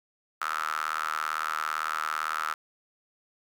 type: tone with high-pass filter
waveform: sawtooth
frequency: 77.78 Hz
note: D#2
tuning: in tune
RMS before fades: -31 dBFS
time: 0.41-2.54 s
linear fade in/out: 5 ms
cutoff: 1300 Hz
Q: 9
effects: none